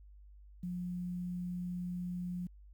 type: tone with quantisation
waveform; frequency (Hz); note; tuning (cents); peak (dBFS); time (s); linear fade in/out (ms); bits
sine; 178.4; F3; +37; -36; 0.63-2.47; 5; 11
effects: added 50 Hz sine -53 dBFS peak until 2.73 s